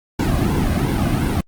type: noise with flanger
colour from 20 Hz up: brown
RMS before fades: -18 dBFS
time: 0.19-1.41 s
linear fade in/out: 5 ms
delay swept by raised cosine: 1.6 to 2.23 ms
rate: 2.8 Hz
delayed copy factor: -0.85
effects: Opus 48 kbps